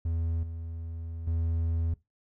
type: tone with level steps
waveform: triangle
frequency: 82.6 Hz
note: E2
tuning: 4 cents sharp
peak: -25 / -33 / -24 dBFS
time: 0.05-1.94 s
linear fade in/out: 5 ms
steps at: 0.43 / 1.27 s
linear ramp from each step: 2 ms
effects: noise-tail reverb RT60 0.2 s tail -20 dB re dry